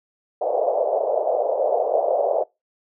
white band-pass noise, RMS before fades -21 dBFS, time 0.41-2.44 s, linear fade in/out 10 ms, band 470 to 700 Hz, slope 48 dB/octave, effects noise-tail reverb RT60 0.2 s tail -22 dB re dry

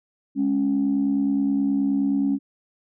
sine tone pair together, 207.7 / 277.2 Hz, G#3 / C#4, 0 / 0 cents, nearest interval perfect fourth, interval 500 cents, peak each -24 / -19 dBFS, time 0.35-2.39 s, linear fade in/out 50 ms, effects tanh soft clip ceiling -13 dBFS

